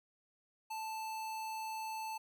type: tone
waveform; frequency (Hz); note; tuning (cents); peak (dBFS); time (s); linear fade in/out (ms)
square; 880; A5; 0; -40; 0.7-2.18; 10
effects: none